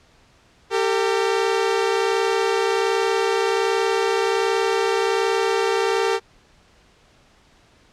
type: tone pair together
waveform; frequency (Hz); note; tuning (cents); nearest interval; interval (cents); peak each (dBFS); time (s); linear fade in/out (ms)
sawtooth; 392 / 453.3; G4 / A#4; 0 / -48; minor third; 252; -17; 0.7-6.2; 50
effects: pink hiss -55 dBFS RMS until 7.92 s + low-pass 6000 Hz 12 dB/octave